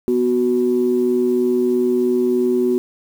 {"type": "tone pair together", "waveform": "sine", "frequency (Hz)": [246.9, 370], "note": ["B3", "F#4"], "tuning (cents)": [0, 0], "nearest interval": "perfect fifth", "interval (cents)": 700, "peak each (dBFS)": [-18, -15], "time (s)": [0.08, 2.78], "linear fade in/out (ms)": 0, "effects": ["tanh soft clip ceiling -7 dBFS", "7-bit"]}